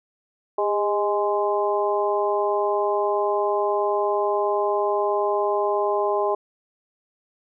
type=harmonic tone with a mistuned harmonic; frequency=207.7 Hz; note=G#3; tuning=in tune; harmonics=2 / 3 / 4 / 5; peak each=-23 / -25 / -26 / -27 dBFS; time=0.58-6.35 s; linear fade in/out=5 ms; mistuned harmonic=2; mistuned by=-39 cents; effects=none